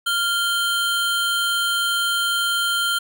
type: tone pair together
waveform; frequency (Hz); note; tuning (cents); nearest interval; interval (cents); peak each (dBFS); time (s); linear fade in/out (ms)
square; 1396.9 / 3133; F6 / G7; 0 / -2; octave + major second; 1398; -22 / -23; 0.06-2.99; 10
effects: none